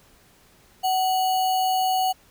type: tone with sample-and-hold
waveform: sine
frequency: 750 Hz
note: F#5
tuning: 23 cents sharp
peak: -19 dBFS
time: 0.83-2.13 s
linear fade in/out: 20 ms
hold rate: 3675 Hz
effects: pink hiss -56 dBFS RMS until 2.3 s